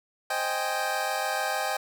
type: chord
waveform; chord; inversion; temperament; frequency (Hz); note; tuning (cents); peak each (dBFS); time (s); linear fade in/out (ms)
25% pulse; Ab major seventh; first; equal; 523.3 / 622.3 / 784 / 830.6; C5 / Eb5 / G5 / Ab5; 0 / 0 / 0 / 0; -32 / -29 / -26 / -30; 0.3-1.77; 5
effects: none